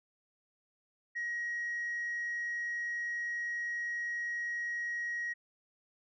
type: tone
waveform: sine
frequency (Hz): 1895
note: A#6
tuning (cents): +28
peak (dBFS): -32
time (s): 1.15-5.34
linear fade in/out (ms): 20
effects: tanh soft clip ceiling -31 dBFS